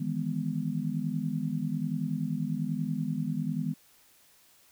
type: chord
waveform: sine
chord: E major seventh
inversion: third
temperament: just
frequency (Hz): 154.51 / 164.81 / 206 / 247.2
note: D#3 / E3 / G#3 / B3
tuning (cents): -12 / 0 / -14 / +2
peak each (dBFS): -34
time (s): 0-3.74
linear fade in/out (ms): 10
effects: white hiss -61 dBFS RMS until 4.71 s